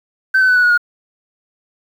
sine tone with pitch steps, 1541 / 1518.9 / 1497.1 / 1475.7 / 1454.5 / 1433.7 Hz, G6 / F#6 / F#6 / F#6 / F#6 / F6, -30 / +45 / +20 / -5 / -30 / +45 cents, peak -7 dBFS, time 0.34-0.778 s, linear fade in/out 10 ms, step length 73 ms, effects tanh soft clip ceiling -7 dBFS + 7-bit

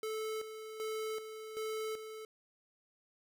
square tone with tremolo, 436.5 Hz, A4, 14 cents flat, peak -37 dBFS, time 0.03-2.25 s, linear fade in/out 2 ms, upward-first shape square, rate 1.3 Hz, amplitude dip 60%, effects none

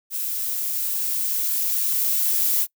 violet noise with level ramp, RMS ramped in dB -27 to -20 dBFS, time 0.1-2.67 s, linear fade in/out 50 ms, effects noise-tail reverb RT60 0.1 s tail -23 dB re dry

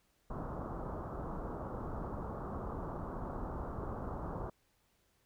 pink low-pass noise, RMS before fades -41 dBFS, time 0.3-4.5 s, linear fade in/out 5 ms, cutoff 1300 Hz, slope 48 dB/octave, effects pink hiss -74 dBFS RMS until 5.25 s

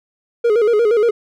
triangle tone with vibrato, 444.9 Hz, A4, 19 cents sharp, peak -9 dBFS, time 0.44-1.11 s, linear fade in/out 10 ms, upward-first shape square, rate 8.5 Hz, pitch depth 100 cents each way, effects none

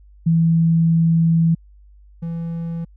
sine / triangle tone pair in turn, 164.81 / 167.01 Hz, E3 / E3, 0 / +23 cents, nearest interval unison, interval 23 cents, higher second, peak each -12 / -21 dBFS, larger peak first, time 0.26-1.55 / 2.22-2.85 s, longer first, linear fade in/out 10 ms, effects added 50 Hz sine -44 dBFS peak until 2.96 s

